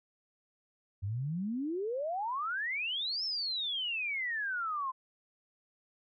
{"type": "exponential two-way sweep", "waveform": "sine", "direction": "up then down", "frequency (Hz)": [92.5, 5400, 1023], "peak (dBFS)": -32, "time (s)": [1.02, 4.92], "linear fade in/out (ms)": 20, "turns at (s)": 3.24, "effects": []}